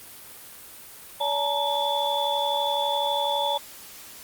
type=tone cluster; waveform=sine; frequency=570 / 859 / 931 / 3452 Hz; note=C#5 / A5 / A#5 / A7; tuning=+48 / -42 / -2 / -34 cents; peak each=-28 dBFS; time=1.2-3.58 s; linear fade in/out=10 ms; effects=white hiss -44 dBFS RMS until 4.23 s + Opus 32 kbps